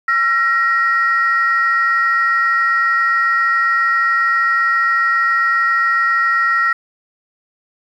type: tone pair together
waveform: sine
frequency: 1356.3 / 1887 Hz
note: E6 / A#6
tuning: +49 / +21 cents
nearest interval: tritone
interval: 572 cents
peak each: -14 dBFS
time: 0.08-6.73 s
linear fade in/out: 5 ms
effects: tanh soft clip ceiling -6 dBFS + 8-bit